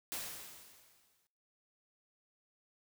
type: noise with exponential decay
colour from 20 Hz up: white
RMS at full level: -39 dBFS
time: 0.12-1.27 s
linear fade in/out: 0 ms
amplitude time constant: 250 ms
effects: noise-tail reverb RT60 0.6 s tail -21 dB re dry